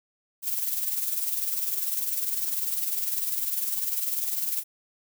violet noise with tremolo, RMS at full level -26 dBFS, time 0.42-4.64 s, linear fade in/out 50 ms, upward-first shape sine, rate 20 Hz, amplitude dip 55%, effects none

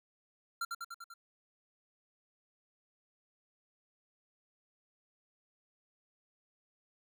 square tone with echo, 1373 Hz, F6, 30 cents flat, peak -34 dBFS, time 0.61-0.65 s, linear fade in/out 5 ms, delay 98 ms, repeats 5, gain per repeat -3 dB, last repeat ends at 1.14 s, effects none

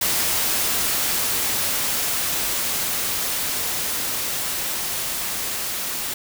white noise with level ramp, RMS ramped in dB -21 to -27 dBFS, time 0.01-6.14 s, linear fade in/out 5 ms, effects none

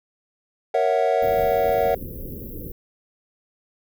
triangle chord, F# dominant seventh, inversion first, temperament equal, 466.2 / 554.4 / 659.3 / 740 Hz, A#4 / C#5 / E5 / F#5, 0 / 0 / 0 / 0 cents, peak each -21 dBFS, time 0.74-1.95 s, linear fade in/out 5 ms
pink band-stop noise, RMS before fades -34 dBFS, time 1.22-2.72 s, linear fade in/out 5 ms, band 530 to 12000 Hz, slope 96 dB/octave
effects none

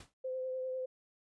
pink noise with exponential decay, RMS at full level -48 dBFS, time 0-0.14 s, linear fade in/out 5 ms, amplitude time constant 29 ms
sine tone with vibrato, 516 Hz, C5, 24 cents flat, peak -35 dBFS, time 0.24-0.86 s, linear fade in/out 10 ms, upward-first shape triangle, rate 10 Hz, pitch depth 20 cents each way
effects resampled to 22050 Hz

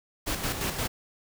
pink noise with tremolo, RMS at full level -29 dBFS, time 0.26-0.88 s, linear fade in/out 20 ms, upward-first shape square, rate 5.7 Hz, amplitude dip 50%, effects none

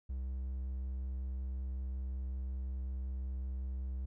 triangle tone with vibrato, 64.8 Hz, C2, 16 cents flat, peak -34 dBFS, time 0.09-4.06 s, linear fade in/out 10 ms, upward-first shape triangle, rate 5.4 Hz, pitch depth 10 cents each way, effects none

